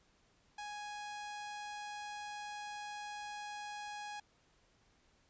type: tone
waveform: sawtooth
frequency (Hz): 830.6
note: G#5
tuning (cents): 0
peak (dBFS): -39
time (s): 0.58-4.2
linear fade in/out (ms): 5
effects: pink hiss -71 dBFS RMS until 5.29 s + resampled to 16000 Hz